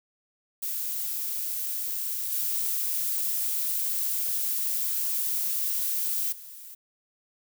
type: noise with level steps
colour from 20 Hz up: violet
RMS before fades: -31 / -28 / -44 dBFS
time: 0.62-6.75 s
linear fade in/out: 10 ms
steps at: 2.32 / 6.32 s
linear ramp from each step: 5 ms
effects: none